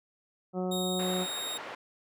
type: harmonic tone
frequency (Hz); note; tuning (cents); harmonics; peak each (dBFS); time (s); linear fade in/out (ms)
183.4; F#3; -15; 1 / 2 / 3 / 4 / 5 / 6 / 7; -32 / -34 / -37 / -39 / -50 / -52 / -48; 0.53-1.27; 50
type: tone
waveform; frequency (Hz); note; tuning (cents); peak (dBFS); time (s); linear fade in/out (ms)
sawtooth; 3729; A#7; 0; -31; 0.71-1.58; 10
type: band-pass noise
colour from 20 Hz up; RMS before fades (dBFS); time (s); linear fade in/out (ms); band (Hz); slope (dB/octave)
pink; -42; 0.99-1.75; 5; 470 to 2300; 12
effects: none